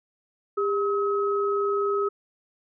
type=tone pair together; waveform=sine; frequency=402.4 / 1278.4 Hz; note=G4 / D#6; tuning=+45 / +47 cents; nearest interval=octave + minor sixth; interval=2002 cents; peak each=-23 / -27 dBFS; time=0.57-2.09 s; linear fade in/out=10 ms; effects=none